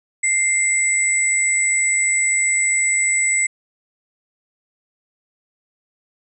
sine tone pair together, 2093 / 7902 Hz, C7 / B8, 0 / 0 cents, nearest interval octave + major seventh, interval 2300 cents, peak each -18 dBFS, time 0.23-3.47 s, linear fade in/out 10 ms, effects none

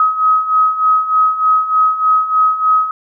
sine beating tone pair, 1267 / 1270.3 Hz, D#6 / D#6, +31 / +36 cents, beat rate 3.3 Hz, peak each -16 / -11 dBFS, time 0-2.91 s, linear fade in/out 2 ms, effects none

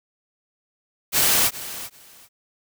white noise with echo, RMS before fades -18 dBFS, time 1.12-1.51 s, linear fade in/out 50 ms, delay 390 ms, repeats 2, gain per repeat -15 dB, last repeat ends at 2.29 s, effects none

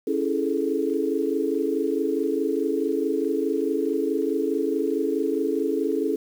sine chord, A major seventh, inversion first, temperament equal, 277.2 / 329.6 / 415.3 / 440 Hz, C#4 / E4 / G#4 / A4, 0 / 0 / 0 / 0 cents, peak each -27 dBFS, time 0.07-6.16 s, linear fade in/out 5 ms, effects 8-bit

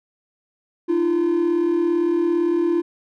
triangle tone pair together, 305.7 / 343.4 Hz, D#4 / F4, -30 / -29 cents, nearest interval major second, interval 201 cents, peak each -21 / -15 dBFS, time 0.88-2.82 s, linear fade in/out 20 ms, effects tanh soft clip ceiling -9 dBFS

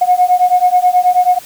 sine beating tone pair, 720 / 729.3 Hz, F#5 / F#5, -47 / -25 cents, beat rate 9.3 Hz, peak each -10 dBFS, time 0.01-1.39 s, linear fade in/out 10 ms, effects tanh soft clip ceiling -1 dBFS + white hiss -36 dBFS RMS until 1.45 s

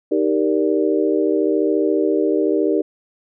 sine chord, Eb major seventh, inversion none, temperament equal, 311.1 / 392 / 466.2 / 587.3 Hz, Eb4 / G4 / Bb4 / D5, 0 / 0 / 0 / 0 cents, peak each -19 / -19 / -21 / -25 dBFS, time 0.11-2.82 s, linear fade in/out 10 ms, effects none

